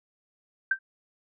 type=tone with exponential decay; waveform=sine; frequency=1564 Hz; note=G6; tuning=4 cents flat; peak=-17 dBFS; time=0.71-0.79 s; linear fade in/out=5 ms; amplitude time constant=17 ms; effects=none